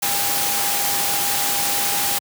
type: tone in noise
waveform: sine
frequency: 806 Hz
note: G5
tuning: 48 cents sharp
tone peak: -28 dBFS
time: 0.02-2.19 s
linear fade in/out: 10 ms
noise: white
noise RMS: -21 dBFS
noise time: 0.02-2.19 s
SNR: -10 dB
effects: high-pass 100 Hz 12 dB/octave